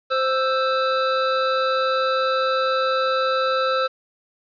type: tone pair together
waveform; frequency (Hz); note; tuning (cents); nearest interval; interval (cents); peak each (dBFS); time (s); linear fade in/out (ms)
square; 523.3 / 1324; C5 / E6; 0 / +7; octave + major third; 1607; -22; 0.1-3.88; 20
effects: resampled to 11025 Hz + 8-bit